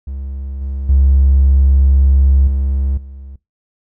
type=tone with level steps; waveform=triangle; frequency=67.8 Hz; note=C#2; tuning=38 cents flat; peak=-20 / -17 / -4 / -11 / -28 dBFS; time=0.07-3.36 s; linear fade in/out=5 ms; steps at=0.61 / 0.89 / 2.47 / 2.97 s; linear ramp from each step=5 ms; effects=noise-tail reverb RT60 0.2 s tail -21 dB re dry + tanh soft clip ceiling -3 dBFS